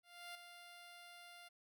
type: tone with ADSR envelope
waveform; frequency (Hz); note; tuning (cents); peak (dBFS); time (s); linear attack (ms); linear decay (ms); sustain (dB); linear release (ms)
10% pulse; 698.5; F5; 0; -39; 0.03-1.49; 320; 4; -8; 16
effects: none